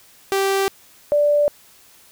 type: tone pair in turn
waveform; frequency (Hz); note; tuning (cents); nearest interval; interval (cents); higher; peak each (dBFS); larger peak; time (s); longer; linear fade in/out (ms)
sawtooth / sine; 390.4 / 586.2; G4 / D5; -7 / -3; perfect fifth; 704; second; -13; neither; 0.32-0.68 / 1.12-1.48; neither; 0
effects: white hiss -50 dBFS RMS until 2.11 s